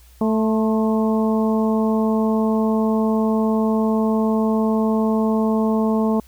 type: harmonic tone with a mistuned harmonic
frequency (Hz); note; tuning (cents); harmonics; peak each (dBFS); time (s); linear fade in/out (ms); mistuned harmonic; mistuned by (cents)
220; A3; 0; 1 / 2 / 3 / 4 / 5; -17 / -23 / -27 / -29 / -31; 0.21-6.2; 2; 5; -36
effects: added 60 Hz sine -46 dBFS peak until 6.27 s + white hiss -54 dBFS RMS until 6.27 s